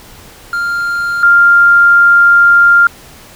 triangle / sine tone pair in turn, 1396.9 / 1396.9 Hz, F6 / F6, 0 / 0 cents, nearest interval unison, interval 0 cents, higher neither, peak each -11 / -3 dBFS, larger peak second, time 0.53-1.23 / 1.23-2.87 s, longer second, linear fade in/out 2 ms, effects pink hiss -37 dBFS RMS until 3.35 s

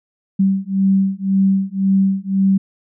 sine beating tone pair, 192.6 / 194.5 Hz, G3 / G3, -30 / -13 cents, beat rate 1.9 Hz, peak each -16 dBFS, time 0.39-2.58 s, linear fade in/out 10 ms, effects none

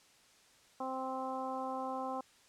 harmonic tone, 261.6 Hz, C4, in tune, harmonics 1 / 2 / 3 / 4 / 5, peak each -43 / -42 / -40 / -42 / -49 dBFS, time 0.8-2.21 s, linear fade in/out 5 ms, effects white hiss -64 dBFS RMS until 2.48 s + low-pass 8000 Hz 12 dB/octave

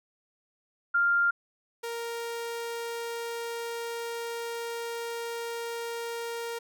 sine / sawtooth tone pair in turn, 1396.9 / 466.2 Hz, F6 / A#4, 0 / 0 cents, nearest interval octave + perfect fifth, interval 1900 cents, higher first, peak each -21 / -29 dBFS, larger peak first, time 0.94-1.31 / 1.83-6.59 s, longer second, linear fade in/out 10 ms, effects none

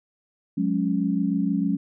sine chord, F# suspended second, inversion none, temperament equal with one note detuned, 181.19 / 207.7 / 277.2 Hz, F#3 / G#3 / C#4, -36 / 0 / 0 cents, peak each -25 dBFS, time 0.57-1.77 s, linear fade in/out 10 ms, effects none

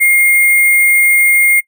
sine tone with sample-and-hold, 2131 Hz, C7, 31 cents sharp, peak -6 dBFS, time 0-1.61 s, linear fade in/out 20 ms, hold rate 11025 Hz, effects noise-tail reverb RT60 0.1 s tail -23 dB re dry

